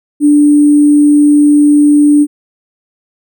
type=tone with sample-and-hold; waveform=sine; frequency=293.7 Hz; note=D4; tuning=in tune; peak=-3 dBFS; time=0.2-2.27 s; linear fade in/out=50 ms; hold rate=8820 Hz; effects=none